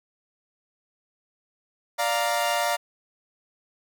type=chord; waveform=sawtooth; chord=Bb major; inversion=first; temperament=equal; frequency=587.3 / 698.5 / 932.3 Hz; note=D5 / F5 / Bb5; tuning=0 / 0 / 0 cents; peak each=-24 / -22 / -24 dBFS; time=1.98-2.77 s; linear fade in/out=20 ms; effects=none